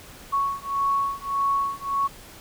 sine beating tone pair, 1108.7 / 1110.4 Hz, C#6 / C#6, 0 / +3 cents, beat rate 1.7 Hz, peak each -25 dBFS, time 0.32-2.08 s, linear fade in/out 20 ms, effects pink hiss -45 dBFS RMS until 2.4 s

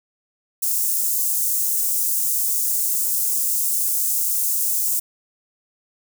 white high-pass noise, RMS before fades -21 dBFS, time 0.62-5 s, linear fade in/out 10 ms, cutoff 7000 Hz, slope 24 dB/octave, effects none

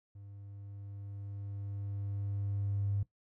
triangle tone with level ramp, 100.3 Hz, G2, 40 cents sharp, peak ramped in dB -46 to -26 dBFS, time 0.15-3.03 s, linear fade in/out 5 ms, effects noise-tail reverb RT60 0.1 s tail -19 dB re dry + tanh soft clip ceiling -26 dBFS

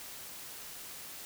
silence, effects white hiss -46 dBFS RMS until 1.25 s

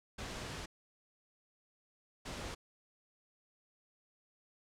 pink noise bursts at uneven times, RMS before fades -43 dBFS, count 2, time 0.18-0.66 / 2.25-2.55 s, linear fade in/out 10 ms, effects low-pass 7000 Hz 12 dB/octave

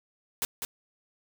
white noise with echo, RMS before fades -29 dBFS, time 0.42-0.45 s, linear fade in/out 0 ms, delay 200 ms, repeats 1, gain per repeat -5 dB, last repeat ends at 0.65 s, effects none

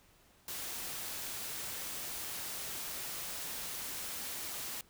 white noise, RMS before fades -41 dBFS, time 0.48-4.81 s, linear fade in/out 2 ms, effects pink hiss -65 dBFS RMS until 4.89 s

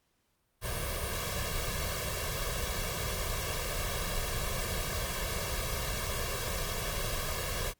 pink noise with comb filter, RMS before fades -34 dBFS, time 0.61-7.74 s, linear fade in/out 50 ms, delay 1.8 ms, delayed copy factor +0.8, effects pink hiss -75 dBFS RMS until 7.79 s + Opus 48 kbps

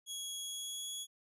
20% pulse tone with pitch glide, 3328 to 3355 Hz, G#7 to G#7, +3 to +17 cents, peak -34 dBFS, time 0.06-1.07 s, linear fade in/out 50 ms, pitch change +14 cents, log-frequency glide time 0.42-0.88 s, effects none

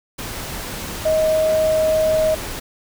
sine tone in noise, 629 Hz, D#5, 19 cents sharp, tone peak -14 dBFS, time 1.05-2.35 s, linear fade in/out 10 ms, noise pink, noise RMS -29 dBFS, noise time 0.18-2.6 s, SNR +12 dB, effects none

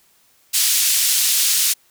white band-pass noise, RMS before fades -17 dBFS, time 0.53-1.74 s, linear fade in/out 20 ms, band 3200 to 12000 Hz, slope 12 dB/octave, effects white hiss -57 dBFS RMS until 1.9 s

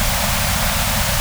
pink band-stop noise, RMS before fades -18 dBFS, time 0-1.2 s, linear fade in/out 0 ms, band 230 to 530 Hz, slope 96 dB/octave, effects none

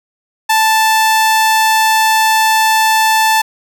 sawtooth tone, 880 Hz, A5, in tune, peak -5 dBFS, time 0.49-3.42 s, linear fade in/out 10 ms, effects none

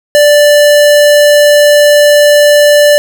square tone, 587.3 Hz, D5, in tune, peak -3 dBFS, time 0.15-2.98 s, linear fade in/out 0 ms, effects none

